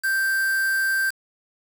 triangle tone with quantisation, 1568 Hz, G6, in tune, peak -18 dBFS, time 0.03-1.11 s, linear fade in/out 20 ms, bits 5, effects none

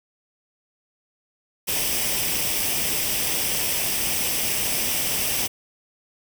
white noise with comb filter, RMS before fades -24 dBFS, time 1.67-5.48 s, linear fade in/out 20 ms, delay 0.36 ms, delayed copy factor +0.55, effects none

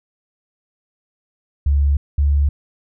sine tone pair in turn, 71 / 71.58 Hz, C#2 / D2, +42 / -44 cents, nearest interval unison, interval 14 cents, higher second, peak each -12 dBFS, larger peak neither, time 1.66-1.97 / 2.18-2.49 s, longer neither, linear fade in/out 5 ms, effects none

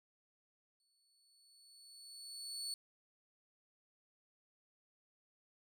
30% pulse tone with exponential growth, 4435 Hz, C#8, in tune, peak -36 dBFS, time 0.8-2.74 s, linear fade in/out 1 ms, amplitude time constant 420 ms, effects none

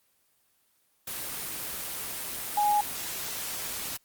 sine tone in noise, 830.6 Hz, G#5, in tune, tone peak -21 dBFS, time 2.57-2.81 s, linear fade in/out 5 ms, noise white, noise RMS -35 dBFS, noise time 1.07-3.97 s, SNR +11 dB, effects white hiss -69 dBFS RMS until 4.04 s + Opus 24 kbps

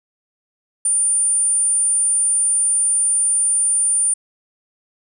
sine tone, 9230 Hz, D9, 31 cents flat, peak -14 dBFS, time 0.85-4.14 s, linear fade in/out 5 ms, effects none

